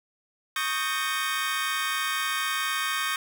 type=chord; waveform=25% pulse; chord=Eb dominant seventh; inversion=third; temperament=equal with one note detuned; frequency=1108.7 / 1244.5 / 1568 / 1834.7 Hz; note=Db6 / Eb6 / G6 / Bb6; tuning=0 / 0 / 0 / -28 cents; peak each=-28 dBFS; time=0.56-3.16 s; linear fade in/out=2 ms; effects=none